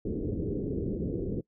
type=low-pass noise; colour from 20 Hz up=white; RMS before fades=-32 dBFS; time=0.05-1.41 s; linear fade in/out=5 ms; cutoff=440 Hz; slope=48 dB/octave; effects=noise-tail reverb RT60 0.1 s tail -23 dB re dry